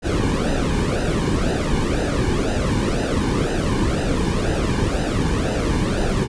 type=noise with flanger; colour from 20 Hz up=brown; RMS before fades=-20 dBFS; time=0.02-6.28 s; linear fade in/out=50 ms; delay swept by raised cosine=0.89 to 1.55 ms; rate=2 Hz; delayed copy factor=-0.7; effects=resampled to 22050 Hz